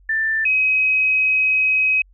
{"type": "tone pair in turn", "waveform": "sine", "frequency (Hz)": [1775, 2536], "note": ["A6", "D#7"], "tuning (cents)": [15, 32], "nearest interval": "tritone", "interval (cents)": 617, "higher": "second", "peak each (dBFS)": [-17, -14], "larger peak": "second", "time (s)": [[0.09, 0.45], [0.45, 2.02]], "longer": "second", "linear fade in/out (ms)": 5, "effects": ["added 46 Hz sine -48 dBFS peak until 2.13 s"]}